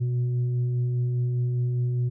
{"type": "tone with frequency modulation", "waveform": "sine", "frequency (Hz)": 123.47, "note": "B2", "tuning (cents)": 0, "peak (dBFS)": -22, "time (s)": [0, 2.1], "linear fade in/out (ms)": 20, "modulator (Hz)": 242, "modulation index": 0.25, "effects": []}